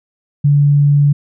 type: tone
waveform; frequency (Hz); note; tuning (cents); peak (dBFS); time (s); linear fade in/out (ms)
sine; 144.1; D3; -33; -7; 0.44-1.13; 10
effects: none